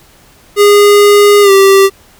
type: tone with pitch glide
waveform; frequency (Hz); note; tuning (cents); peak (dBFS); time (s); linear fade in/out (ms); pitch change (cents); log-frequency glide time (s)
square; 410 to 390.4; G#4 to G4; -22 to -7; -3; 0.56-1.9; 50; -85; 1.42-1.51
effects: pink hiss -43 dBFS RMS until 2.19 s